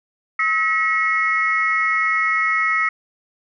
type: tone cluster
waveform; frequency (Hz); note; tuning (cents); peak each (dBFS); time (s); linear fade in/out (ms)
sine; 1289 / 1919 / 2180; E6 / A#6 / C#7; -39 / +50 / -29; -20; 0.39-2.89; 5
effects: tanh soft clip ceiling -7 dBFS